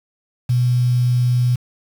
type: tone with quantisation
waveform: sine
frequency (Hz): 123.47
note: B2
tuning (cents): 0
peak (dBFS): -13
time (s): 0.49-1.56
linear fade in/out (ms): 10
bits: 6
effects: none